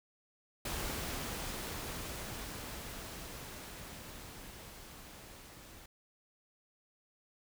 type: noise with level ramp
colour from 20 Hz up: pink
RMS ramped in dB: -38 to -54 dBFS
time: 0.65-5.86 s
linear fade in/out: 5 ms
effects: none